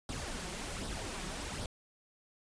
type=noise with flanger; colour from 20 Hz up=pink; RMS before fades=-40 dBFS; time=0.09-1.66 s; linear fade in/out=2 ms; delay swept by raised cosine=0.21 to 5.51 ms; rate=1.3 Hz; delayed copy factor=+0.55; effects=resampled to 22050 Hz